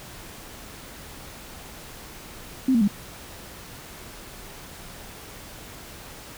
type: tone with pitch steps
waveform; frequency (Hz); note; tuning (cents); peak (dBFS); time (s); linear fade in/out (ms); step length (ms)
sine; 261.6 / 230.4 / 202.9; C4 / A#3 / G#3; 0 / -20 / -40; -16; 2.68-2.878; 5; 66
effects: pink hiss -42 dBFS RMS until 6.37 s